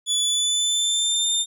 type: tone with pitch glide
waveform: 25% pulse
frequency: 3442 to 3609 Hz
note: A7 to A7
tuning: -39 to +43 cents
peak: -15 dBFS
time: 0.06-1.46 s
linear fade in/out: 50 ms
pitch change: +82 cents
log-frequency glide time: 0.18-1.26 s
effects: none